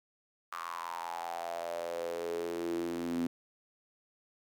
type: tone with high-pass filter sweep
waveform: sawtooth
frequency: 85.1 Hz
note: F2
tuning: 44 cents flat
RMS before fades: -37 dBFS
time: 0.52-3.27 s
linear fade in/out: 5 ms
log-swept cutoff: 1200 to 250 Hz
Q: 7.2
effects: none